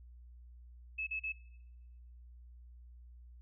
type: tone bursts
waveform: sine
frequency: 2598 Hz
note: E7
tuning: 26 cents flat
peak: -35 dBFS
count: 3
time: 0.98-1.324 s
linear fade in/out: 10 ms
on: 90 ms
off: 37 ms
effects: noise-tail reverb RT60 1.0 s tail -19 dB re dry + added 60 Hz sine -52 dBFS peak until 3.41 s